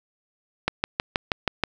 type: click train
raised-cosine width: 0.3 ms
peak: -5 dBFS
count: 7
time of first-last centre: 0.68-1.637 s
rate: 6.27 Hz
effects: none